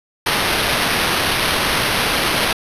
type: noise with sample-and-hold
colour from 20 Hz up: violet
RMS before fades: -18 dBFS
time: 0.26-2.53 s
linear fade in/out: 5 ms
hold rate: 7350 Hz
effects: resampled to 32000 Hz